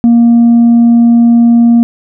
sine tone with tanh clipping, 234.8 Hz, A#3, 13 cents sharp, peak -3 dBFS, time 0.04-1.83 s, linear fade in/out 0 ms, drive 1 dB, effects none

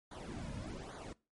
brown noise with flanger, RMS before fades -45 dBFS, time 0.11-1.13 s, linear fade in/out 5 ms, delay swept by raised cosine 0.37 to 2.67 ms, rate 1.2 Hz, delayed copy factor -0.9, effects noise-tail reverb RT60 0.3 s tail -22 dB re dry + MP3 48 kbps

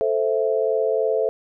sine chord, A minor, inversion none, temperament equal, 440 / 523.3 / 659.3 Hz, A4 / C5 / E5, 0 / 0 / 0 cents, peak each -21 / -23 / -24 dBFS, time 0.01-1.29 s, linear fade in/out 0 ms, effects none

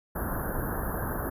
pink band-stop noise, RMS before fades -31 dBFS, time 0.15-1.3 s, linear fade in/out 10 ms, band 1700 to 11000 Hz, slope 96 dB/octave, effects resampled to 32000 Hz

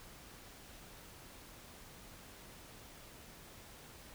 silence, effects pink hiss -55 dBFS RMS until 4.14 s

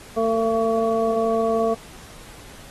harmonic tone, 225.6 Hz, A3, 44 cents sharp, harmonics 1 / 2 / 3 / 5, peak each -26 / -21 / -22 / -29 dBFS, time 0.16-1.75 s, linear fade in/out 20 ms, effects pink hiss -44 dBFS RMS until 2.7 s + AAC 32 kbps

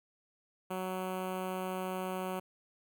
10% pulse tone with notch filter, 185.9 Hz, F#3, 8 cents sharp, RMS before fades -37 dBFS, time 0.7-2.4 s, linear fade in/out 10 ms, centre 5100 Hz, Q 0.62, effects none

